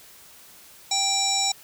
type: harmonic tone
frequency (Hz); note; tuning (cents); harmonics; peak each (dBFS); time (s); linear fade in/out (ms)
784; G5; 0; 1 / 3 / 5 / 7 / 9 / 10; -28 / -34 / -26 / -27 / -27 / -30; 0.91-1.52; 5
effects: white hiss -49 dBFS RMS until 1.63 s